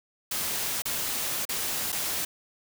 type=noise with dropouts; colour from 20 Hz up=white; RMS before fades=-30 dBFS; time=0.31-2.25 s; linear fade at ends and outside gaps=5 ms; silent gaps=0.821-0.854 / 1.453-1.49 / 1.921-1.925 s; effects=none